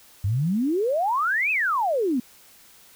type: exponential two-way sweep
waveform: sine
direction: up then down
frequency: 91.9 to 2637 to 231.5 Hz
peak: -20 dBFS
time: 0.24-2.2 s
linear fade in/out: 5 ms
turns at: 1.51 s
effects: white hiss -52 dBFS RMS until 2.95 s